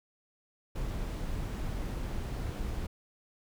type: noise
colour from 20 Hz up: brown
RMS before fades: -35 dBFS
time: 0.75-2.87 s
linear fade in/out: 10 ms
effects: none